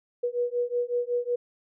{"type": "beating tone pair", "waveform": "sine", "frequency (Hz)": [482.5, 487.9], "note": ["B4", "B4"], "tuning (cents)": [-40, -21], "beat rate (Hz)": 5.4, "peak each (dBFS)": -28, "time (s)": [0.23, 1.36], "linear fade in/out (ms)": 10, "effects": []}